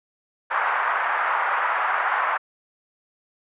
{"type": "band-pass noise", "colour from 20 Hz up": "pink", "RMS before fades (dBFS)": -23, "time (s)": [0.5, 2.38], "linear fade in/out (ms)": 20, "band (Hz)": [870, 1700], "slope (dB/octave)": 24, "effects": ["resampled to 8000 Hz"]}